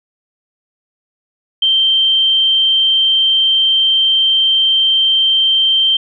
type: tone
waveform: sine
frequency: 3136 Hz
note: G7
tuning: in tune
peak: -9 dBFS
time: 1.62-5.97 s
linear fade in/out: 5 ms
effects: none